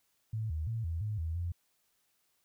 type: tone with pitch steps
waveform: sine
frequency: 110.1 / 78.2 / 113.6 / 82.6 / 106.4 / 81 / 86.6 Hz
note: A2 / D#2 / A#2 / E2 / G#2 / E2 / F2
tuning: +2 / +9 / -44 / +4 / +42 / -30 / -14 cents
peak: -32 dBFS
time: 0.33-1.52 s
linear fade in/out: 5 ms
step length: 170 ms
effects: white hiss -75 dBFS RMS until 2.44 s